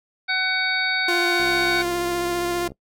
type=harmonic tone; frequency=750 Hz; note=F#5; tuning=23 cents sharp; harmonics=1 / 2 / 3 / 5 / 6; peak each=-31 / -23 / -24 / -29 / -30 dBFS; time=0.28-1.83 s; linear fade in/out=20 ms
type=tone with vibrato; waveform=sawtooth; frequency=349.2 Hz; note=F4; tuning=in tune; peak=-18 dBFS; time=1.08-2.68 s; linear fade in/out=5 ms; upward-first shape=triangle; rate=15 Hz; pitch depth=18 cents each way
type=click train; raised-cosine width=2 ms; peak=-25 dBFS; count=89; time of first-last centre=1.4-2.719 s; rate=66.7 Hz
effects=noise-tail reverb RT60 0.1 s tail -21 dB re dry